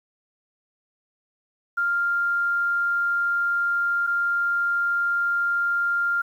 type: tone pair in turn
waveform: sine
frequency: 1396.9 / 1396.9 Hz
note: F6 / F6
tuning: 0 / 0 cents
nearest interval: unison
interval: 0 cents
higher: neither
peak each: -20 dBFS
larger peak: neither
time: 1.77-4.07 / 4.07-6.22 s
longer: first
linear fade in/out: 10 ms
effects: 9-bit